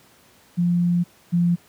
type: tone pair in turn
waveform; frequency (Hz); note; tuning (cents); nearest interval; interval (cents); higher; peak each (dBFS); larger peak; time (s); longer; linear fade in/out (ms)
sine; 174.5 / 173.29; F3 / F3; -1 / -13; unison; 12; first; -16 / -15; second; 0.57-1.04 / 1.32-1.56; first; 20
effects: pink hiss -54 dBFS RMS until 1.68 s + high-pass 100 Hz 12 dB/octave